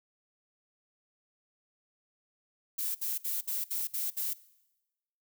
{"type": "noise bursts", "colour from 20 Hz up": "violet", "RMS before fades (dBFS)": -33, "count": 7, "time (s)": [2.78, 4.336], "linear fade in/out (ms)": 10, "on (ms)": 170, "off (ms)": 61, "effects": ["noise-tail reverb RT60 1.0 s tail -20 dB re dry"]}